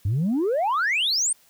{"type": "exponential sweep", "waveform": "sine", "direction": "up", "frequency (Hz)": [90.8, 9190], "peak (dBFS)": -18, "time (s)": [0.05, 1.33], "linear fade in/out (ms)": 5, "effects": ["tanh soft clip ceiling -18 dBFS", "white hiss -58 dBFS RMS until 1.49 s"]}